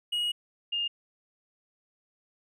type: tone pair in turn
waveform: triangle / sine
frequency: 2891 / 2825 Hz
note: F#7 / F7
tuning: -41 / +19 cents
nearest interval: unison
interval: 40 cents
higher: first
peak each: -25 / -27 dBFS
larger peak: first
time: 0.12-0.32 / 0.72-0.88 s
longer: first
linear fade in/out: 10 ms
effects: none